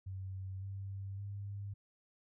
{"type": "tone with pitch steps", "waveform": "sine", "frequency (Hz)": [95.1, 97.72, 100.41], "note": ["F#2", "G2", "G2"], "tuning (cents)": [48, -5, 42], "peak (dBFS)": -40, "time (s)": [0.06, 1.74], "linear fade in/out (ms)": 10, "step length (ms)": 560, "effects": []}